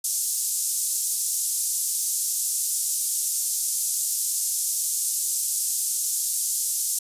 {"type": "band-pass noise", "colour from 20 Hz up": "pink", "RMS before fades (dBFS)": -26, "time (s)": [0.04, 6.99], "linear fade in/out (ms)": 5, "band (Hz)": [6600, 12000], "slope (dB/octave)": 24, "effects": ["resampled to 32000 Hz"]}